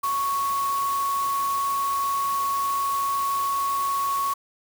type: tone in noise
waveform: sine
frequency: 1108.7 Hz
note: C#6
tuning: in tune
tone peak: -22 dBFS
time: 0.03-4.34 s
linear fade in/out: 10 ms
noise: white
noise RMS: -36 dBFS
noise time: 0.03-4.34 s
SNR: +11 dB
effects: none